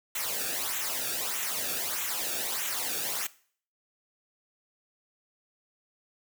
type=noise with flanger; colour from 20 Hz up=white; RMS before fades=-32 dBFS; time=0.15-3.27 s; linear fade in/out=5 ms; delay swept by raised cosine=0.2 to 1 ms; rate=1.6 Hz; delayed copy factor=-0.7; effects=noise-tail reverb RT60 0.5 s tail -19 dB re dry